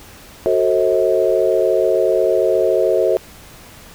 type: chord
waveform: sine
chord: F# diminished seventh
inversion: none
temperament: just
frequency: 370 / 444 / 532.8 / 639.4 Hz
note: F#4 / A4 / C5 / Eb5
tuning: 0 / +16 / +31 / +47 cents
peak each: -18 dBFS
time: 0.46-3.17 s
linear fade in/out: 0 ms
effects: pink hiss -41 dBFS RMS until 3.94 s